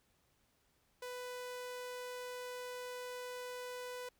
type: tone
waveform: sawtooth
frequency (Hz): 496.7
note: B4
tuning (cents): +10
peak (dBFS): -39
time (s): 1.02-4.09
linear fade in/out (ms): 5
effects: pink hiss -75 dBFS RMS until 4.19 s